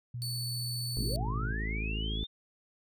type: tone with vibrato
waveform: sine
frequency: 121.3 Hz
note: B2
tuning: 31 cents flat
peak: -35 dBFS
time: 0.14-1.52 s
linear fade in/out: 5 ms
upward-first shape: triangle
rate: 15 Hz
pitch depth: 11 cents each way
type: tone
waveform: sawtooth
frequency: 4479 Hz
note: C#8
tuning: 17 cents sharp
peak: -33 dBFS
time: 0.22-1.16 s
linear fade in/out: 0 ms
type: harmonic tone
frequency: 54 Hz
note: A1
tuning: 32 cents flat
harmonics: 1 / 2 / 3 / 4 / 5 / 6 / 7 / 8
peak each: -33 / -41 / -44 / -43 / -46 / -48 / -50 / -49 dBFS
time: 0.97-2.24 s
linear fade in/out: 0 ms
type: linear sweep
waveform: sine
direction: up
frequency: 155.56 to 3654 Hz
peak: -37 dBFS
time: 0.99-2.27 s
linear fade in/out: 20 ms
effects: none